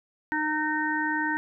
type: harmonic tone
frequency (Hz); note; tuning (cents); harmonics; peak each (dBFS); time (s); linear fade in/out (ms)
306.7; D#4; -25; 1 / 3 / 5 / 6; -30 / -30 / -30 / -30; 0.32-1.37; 0
effects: none